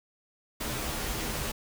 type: noise with comb filter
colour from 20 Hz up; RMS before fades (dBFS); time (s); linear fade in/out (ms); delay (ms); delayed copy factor
pink; -33; 0.6-1.52; 10; 11; -0.55
effects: none